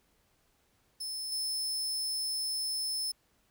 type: tone with level steps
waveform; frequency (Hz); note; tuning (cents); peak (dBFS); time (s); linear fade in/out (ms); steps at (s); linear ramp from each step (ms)
sawtooth; 5250; E8; -8; -33 / -29; 1-3.12; 10; 1.32; 2
effects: pink hiss -71 dBFS RMS until 3.5 s